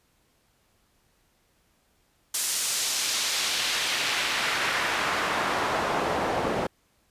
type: noise with band-pass filter sweep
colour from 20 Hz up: pink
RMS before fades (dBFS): -27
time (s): 2.34-6.67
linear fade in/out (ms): 5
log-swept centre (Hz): 8600 to 510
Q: 0.91
effects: pink hiss -67 dBFS RMS until 7.1 s + resampled to 32000 Hz